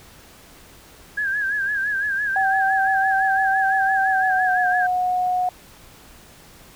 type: tone with vibrato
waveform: sine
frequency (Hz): 1633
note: G#6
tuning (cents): -30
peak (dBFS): -20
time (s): 1.17-4.87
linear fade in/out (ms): 10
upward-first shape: sine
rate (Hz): 5.9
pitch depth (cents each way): 80
type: tone with pitch glide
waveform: sine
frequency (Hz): 770 to 728.9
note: G5 to F#5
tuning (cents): -31 to -26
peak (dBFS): -18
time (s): 2.36-5.49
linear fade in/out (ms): 2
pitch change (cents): -95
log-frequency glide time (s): 4-4.63
effects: pink hiss -47 dBFS RMS until 6.75 s